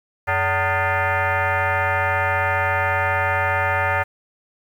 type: tone with frequency modulation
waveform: sine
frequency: 424.3 Hz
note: G#4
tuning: 37 cents sharp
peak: -17 dBFS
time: 0.27-4.04 s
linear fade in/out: 20 ms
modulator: 332 Hz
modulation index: 5.2
effects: 8-bit